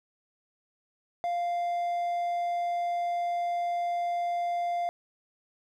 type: tone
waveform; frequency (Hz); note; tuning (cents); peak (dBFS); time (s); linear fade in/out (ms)
triangle; 697; F5; -4; -25; 1.24-4.89; 0
effects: none